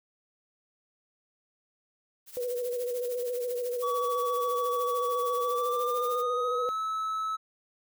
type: noise with tremolo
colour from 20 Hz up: blue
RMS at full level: -41 dBFS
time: 2.26-6.24 s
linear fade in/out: 50 ms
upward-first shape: triangle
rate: 13 Hz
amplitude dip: 85%
type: tone with vibrato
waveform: sine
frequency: 490.4 Hz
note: B4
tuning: 12 cents flat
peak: -29 dBFS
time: 2.37-6.69 s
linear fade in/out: 0 ms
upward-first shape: square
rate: 14 Hz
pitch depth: 30 cents each way
type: tone with pitch glide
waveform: triangle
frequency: 1138 to 1299.7 Hz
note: C#6 to E6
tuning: +45 to -25 cents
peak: -27 dBFS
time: 3.82-7.37 s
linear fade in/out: 20 ms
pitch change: +230 cents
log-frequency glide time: 5.37-6.78 s
effects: none